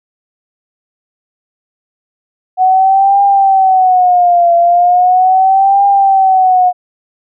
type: tone with vibrato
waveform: sine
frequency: 740 Hz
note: F#5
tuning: in tune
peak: -5 dBFS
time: 2.57-6.73 s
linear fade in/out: 50 ms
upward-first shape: triangle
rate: 0.38 Hz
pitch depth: 140 cents each way
effects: none